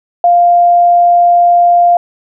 sine tone, 698.5 Hz, F5, in tune, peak -4 dBFS, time 0.24-1.97 s, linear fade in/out 2 ms, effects none

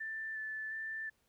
sine tone with vibrato, 1760 Hz, A6, in tune, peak -38 dBFS, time 0-1.1 s, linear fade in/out 10 ms, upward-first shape square, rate 1.4 Hz, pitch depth 12 cents each way, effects pink hiss -75 dBFS RMS until 1.28 s

